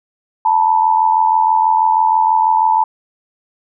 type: tone pair together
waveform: sine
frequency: 881.8 / 968 Hz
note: A5 / B5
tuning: +4 / -35 cents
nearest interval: major second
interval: 161 cents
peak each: -11 / -15 dBFS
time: 0.45-2.84 s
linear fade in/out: 5 ms
effects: none